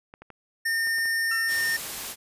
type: clicks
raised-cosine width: 0.5 ms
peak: -29 dBFS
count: 6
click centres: 0.139 / 0.22 / 0.303 / 0.872 / 0.984 / 1.056 s
type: tone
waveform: square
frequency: 1818 Hz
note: A#6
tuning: 44 cents flat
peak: -24 dBFS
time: 0.65-1.77 s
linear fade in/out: 10 ms
type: tone with exponential decay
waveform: 35% pulse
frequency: 1346 Hz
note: E6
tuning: 36 cents sharp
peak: -29 dBFS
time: 1.31-1.73 s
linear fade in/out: 5 ms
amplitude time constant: 90 ms
type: noise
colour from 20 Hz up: white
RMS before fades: -34 dBFS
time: 1.47-2.16 s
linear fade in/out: 50 ms
effects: resampled to 32000 Hz